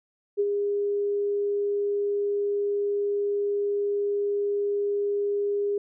sine tone with ADSR envelope, 406.8 Hz, G#4, 36 cents flat, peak -19 dBFS, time 0.37-5.78 s, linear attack 29 ms, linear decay 44 ms, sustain -4 dB, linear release 3 ms, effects none

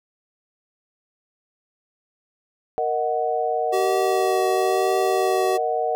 sine chord, D# minor, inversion second, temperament equal, 466.2 / 622.3 / 740 Hz, A#4 / D#5 / F#5, 0 / 0 / 0 cents, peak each -25 / -26 / -23 dBFS, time 2.78-5.95 s, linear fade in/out 0 ms
square tone with vibrato, 381.7 Hz, G4, 46 cents flat, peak -22 dBFS, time 3.72-5.58 s, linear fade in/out 20 ms, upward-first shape triangle, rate 1 Hz, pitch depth 16 cents each way
effects none

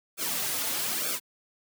white noise with flanger, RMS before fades -30 dBFS, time 0.17-1.2 s, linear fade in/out 50 ms, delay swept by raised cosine 1 to 5.3 ms, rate 1.1 Hz, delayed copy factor -0.85, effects high-pass 150 Hz 12 dB/octave

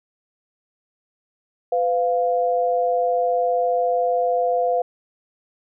sine tone pair together, 503.6 / 698.5 Hz, B4 / F5, +34 / 0 cents, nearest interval tritone, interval 566 cents, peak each -20 dBFS, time 1.72-4.82 s, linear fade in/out 5 ms, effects none

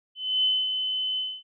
sine tone with ADSR envelope, 3035 Hz, F#7, 43 cents sharp, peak -19 dBFS, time 0.15-1.43 s, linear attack 290 ms, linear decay 230 ms, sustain -6 dB, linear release 250 ms, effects none

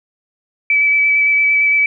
sine tone with vibrato, 2300 Hz, D7, 37 cents flat, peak -10 dBFS, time 0.7-1.86 s, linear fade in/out 2 ms, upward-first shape square, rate 8.8 Hz, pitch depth 10 cents each way, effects none

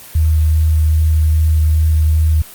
sine tone with vibrato, 78.3 Hz, D#2, 11 cents sharp, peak -9 dBFS, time 0.15-2.42 s, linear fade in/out 5 ms, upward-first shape sine, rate 2.5 Hz, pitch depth 12 cents each way, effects white hiss -36 dBFS RMS until 2.54 s + Opus 32 kbps

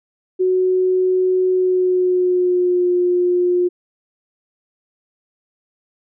sine tone with pitch glide, 370 to 356.6 Hz, F#4 to F4, 0 to +36 cents, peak -13 dBFS, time 0.39-3.69 s, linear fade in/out 20 ms, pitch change -64 cents, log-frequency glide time 1.5-2.9 s, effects none

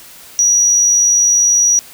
sine tone, 5800 Hz, F#8, 35 cents flat, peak -8 dBFS, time 0.39-1.79 s, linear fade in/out 0 ms, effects white hiss -38 dBFS RMS until 1.93 s

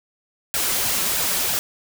white noise with flanger, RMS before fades -22 dBFS, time 0.54-1.59 s, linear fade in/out 0 ms, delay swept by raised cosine 1.2 to 5.4 ms, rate 3.1 Hz, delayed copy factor +0.55, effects none

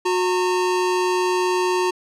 square tone pair together, 364.4 / 914 Hz, F#4 / A#5, -26 / -34 cents, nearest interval octave + major third, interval 1592 cents, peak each -20 / -24 dBFS, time 0.05-1.91 s, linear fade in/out 10 ms, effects low-pass 8000 Hz 12 dB/octave

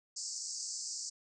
white band-pass noise, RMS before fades -41 dBFS, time 0.16-1.1 s, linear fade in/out 10 ms, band 4600 to 8000 Hz, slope 96 dB/octave, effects none

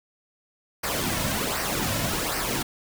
pink noise with flanger, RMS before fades -27 dBFS, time 0.83-2.63 s, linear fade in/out 10 ms, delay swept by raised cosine 0.28 to 2.58 ms, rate 1.3 Hz, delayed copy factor -0.6, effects none

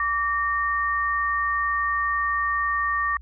sine tone pair together, 1157.9 / 1838 Hz, D6 / A#6, -25 / -25 cents, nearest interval minor sixth, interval 800 cents, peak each -23 / -25 dBFS, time 0-3.17 s, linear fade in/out 2 ms, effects added 60 Hz sine -40 dBFS peak until 3.21 s

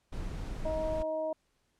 brown noise, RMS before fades -37 dBFS, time 0.12-1.03 s, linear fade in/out 10 ms
harmonic tone, 314.9 Hz, D#4, 21 cents sharp, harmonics 1 / 2 / 3, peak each -42 / -31 / -42 dBFS, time 0.65-1.33 s, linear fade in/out 5 ms
effects pink hiss -75 dBFS RMS until 1.79 s + low-pass 10000 Hz 12 dB/octave

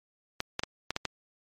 clicks, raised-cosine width 0.2 ms, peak -12 dBFS, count 6, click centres 0.404 / 0.594 / 0.635 / 0.906 / 0.964 / 1.053 s, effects MP3 64 kbps

